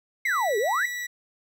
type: exponential two-way sweep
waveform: sine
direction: down then up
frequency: 2217 to 392 to 2087 Hz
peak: -22 dBFS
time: 0.25-0.86 s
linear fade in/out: 5 ms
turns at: 0.58 s
type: tone with pitch glide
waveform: 40% pulse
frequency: 1966 to 1949 Hz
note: B6 to B6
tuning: -8 to -23 cents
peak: -29 dBFS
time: 0.25-1.07 s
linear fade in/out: 10 ms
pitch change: -15 cents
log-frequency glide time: 0.37-0.56 s
effects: none